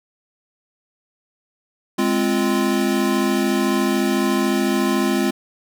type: chord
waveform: square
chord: F minor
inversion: first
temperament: equal with one note detuned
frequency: 207.7 / 261.6 / 345.6 Hz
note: Ab3 / C4 / F4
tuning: 0 / 0 / -18 cents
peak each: -22 dBFS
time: 1.98-5.31 s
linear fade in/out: 10 ms
effects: none